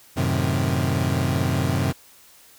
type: chord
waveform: 30% pulse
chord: F# diminished seventh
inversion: none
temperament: equal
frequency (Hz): 92.5 / 110 / 130.81 / 155.56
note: F#2 / A2 / C3 / Eb3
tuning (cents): 0 / 0 / 0 / 0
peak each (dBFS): -22 / -27 / -21 / -25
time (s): 0.16-1.93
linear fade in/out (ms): 20
effects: white hiss -51 dBFS RMS until 2.58 s